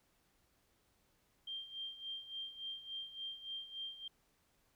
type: tone with tremolo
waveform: sine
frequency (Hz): 3176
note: G7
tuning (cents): +22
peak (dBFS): -40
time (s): 1.47-4.08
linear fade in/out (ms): 5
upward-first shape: sine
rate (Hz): 3.5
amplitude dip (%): 75
effects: pink hiss -75 dBFS RMS until 4.75 s